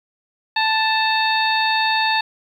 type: harmonic tone with a mistuned harmonic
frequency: 880 Hz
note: A5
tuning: in tune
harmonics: 1 / 2 / 3 / 4 / 5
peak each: -19 / -22 / -24 / -25 / -26 dBFS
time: 0.56-2.21 s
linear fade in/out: 5 ms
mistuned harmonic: 4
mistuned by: +76 cents
effects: 8-bit